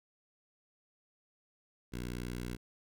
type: tone with notch filter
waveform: 10% pulse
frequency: 60.6 Hz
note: B1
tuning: 32 cents flat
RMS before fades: -40 dBFS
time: 1.92-2.57 s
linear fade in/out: 20 ms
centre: 820 Hz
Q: 1.4
effects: none